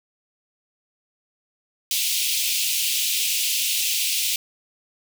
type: high-pass noise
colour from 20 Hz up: pink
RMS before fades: -23 dBFS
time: 1.91-4.36 s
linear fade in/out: 2 ms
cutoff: 2500 Hz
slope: 48 dB/octave
effects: none